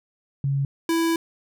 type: tone pair in turn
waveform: sine / square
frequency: 138.59 / 330.6 Hz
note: C#3 / E4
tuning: 0 / +5 cents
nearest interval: octave + minor third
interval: 1505 cents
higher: second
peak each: -20 dBFS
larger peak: neither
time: 0.44-0.65 / 0.89-1.16 s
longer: second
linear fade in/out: 2 ms
effects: none